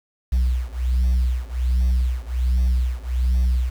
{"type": "beating tone pair", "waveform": "sine", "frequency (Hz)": [61.74, 63.04], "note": ["B1", "B1"], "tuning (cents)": [0, 36], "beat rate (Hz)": 1.3, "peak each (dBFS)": [-18, -19], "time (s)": [0.32, 3.7], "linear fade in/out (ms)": 10, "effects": ["tanh soft clip ceiling -14 dBFS", "7-bit"]}